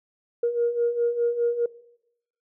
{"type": "beating tone pair", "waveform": "sine", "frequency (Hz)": [470.1, 475], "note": ["A#4", "A#4"], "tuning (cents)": [15, 33], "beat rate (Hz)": 4.9, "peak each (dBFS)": [-26, -22], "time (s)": [0.43, 1.66], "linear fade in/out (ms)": 5, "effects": ["noise-tail reverb RT60 0.8 s tail -20 dB re dry", "tanh soft clip ceiling -14 dBFS"]}